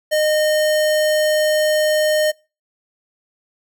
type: tone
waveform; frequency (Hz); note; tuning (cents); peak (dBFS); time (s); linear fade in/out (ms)
square; 613; D#5; -26; -15; 0.11-2.32; 20
effects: noise-tail reverb RT60 0.3 s tail -23 dB re dry